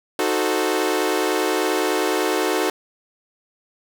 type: chord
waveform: sawtooth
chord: D# diminished seventh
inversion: none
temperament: equal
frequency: 311.1 / 370 / 440 / 523.3 Hz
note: D#4 / F#4 / A4 / C5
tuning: 0 / 0 / 0 / 0 cents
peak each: -21 / -19 / -20 / -24 dBFS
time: 0.19-2.7 s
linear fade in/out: 2 ms
effects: none